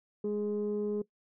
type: tone pair together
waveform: sine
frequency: 207.7 / 416.3 Hz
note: G#3 / G#4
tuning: 0 / +4 cents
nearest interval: octave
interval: 1204 cents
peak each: -33 / -30 dBFS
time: 0.24-1.02 s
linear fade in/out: 5 ms
effects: noise-tail reverb RT60 0.1 s tail -20 dB re dry + tanh soft clip ceiling -25 dBFS